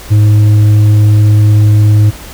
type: tone with tanh clipping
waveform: sine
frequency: 105.4 Hz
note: G#2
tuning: 26 cents sharp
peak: -4 dBFS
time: 0.1-2.11 s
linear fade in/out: 20 ms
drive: 5 dB
effects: added 60 Hz sine -33 dBFS peak until 2.33 s + pink hiss -30 dBFS RMS until 2.33 s